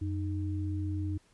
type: tone pair together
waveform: sine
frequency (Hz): 91.51 / 307.8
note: F#2 / D#4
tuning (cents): -19 / -19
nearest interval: octave + major sixth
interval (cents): 2100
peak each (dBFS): -31 / -37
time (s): 0.01-1.18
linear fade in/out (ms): 10
effects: pink hiss -66 dBFS RMS until 1.33 s + resampled to 24000 Hz